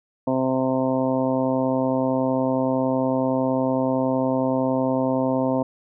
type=harmonic tone; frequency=130.81 Hz; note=C3; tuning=in tune; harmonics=1 / 2 / 3 / 4 / 5 / 6 / 7 / 8; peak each=-31 / -22 / -33 / -25 / -27 / -38 / -30 / -37 dBFS; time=0.27-5.63 s; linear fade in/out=5 ms; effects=none